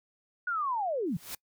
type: linear sweep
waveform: sine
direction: down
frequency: 1480 to 141.1 Hz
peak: -28 dBFS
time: 0.47-1.17 s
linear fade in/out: 5 ms
type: noise with exponential growth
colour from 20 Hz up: white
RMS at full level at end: -35 dBFS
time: 1.06-1.35 s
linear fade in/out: 5 ms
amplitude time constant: 62 ms
effects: noise-tail reverb RT60 0.1 s tail -24 dB re dry